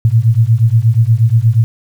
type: beating tone pair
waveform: sine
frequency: 109.7 / 118.1 Hz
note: A2 / A#2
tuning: -5 / +23 cents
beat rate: 8.4 Hz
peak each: -10 dBFS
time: 0.05-1.64 s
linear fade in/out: 0 ms
effects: 7-bit